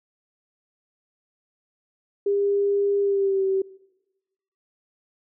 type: tone with pitch glide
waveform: sine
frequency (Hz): 402.2 to 384.7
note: G4 to G4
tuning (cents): +44 to -33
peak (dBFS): -19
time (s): 2.26-3.62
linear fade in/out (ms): 5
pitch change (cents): -77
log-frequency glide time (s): 3.01-3.44
effects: noise-tail reverb RT60 1.0 s tail -21 dB re dry